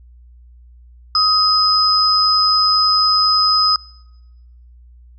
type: tone pair together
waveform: sine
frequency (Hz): 1262 / 5048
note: D#6 / D#8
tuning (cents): +24 / +24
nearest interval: 2 octaves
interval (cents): 2400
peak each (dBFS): -16 / -13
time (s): 1.15-3.76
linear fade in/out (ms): 2
effects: noise-tail reverb RT60 1.0 s tail -25 dB re dry + added 60 Hz sine -41 dBFS peak until 5.18 s